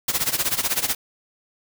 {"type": "noise with tremolo", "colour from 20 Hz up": "white", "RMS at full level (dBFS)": -20, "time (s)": [0.08, 0.95], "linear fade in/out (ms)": 5, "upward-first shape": "sine", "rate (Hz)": 16, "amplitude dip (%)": 85, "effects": []}